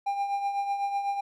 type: tone with tremolo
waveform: triangle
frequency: 800 Hz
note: G5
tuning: 35 cents sharp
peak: -22 dBFS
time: 0.06-1.21 s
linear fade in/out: 10 ms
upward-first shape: triangle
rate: 8 Hz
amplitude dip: 60%
effects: none